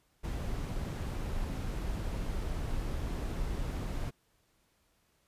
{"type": "noise with ADSR envelope", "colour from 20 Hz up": "brown", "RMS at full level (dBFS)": -33, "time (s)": [0.23, 4.11], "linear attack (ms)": 22, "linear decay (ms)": 9, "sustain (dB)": -2, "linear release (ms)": 21, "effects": ["pink hiss -72 dBFS RMS until 5.27 s", "resampled to 32000 Hz"]}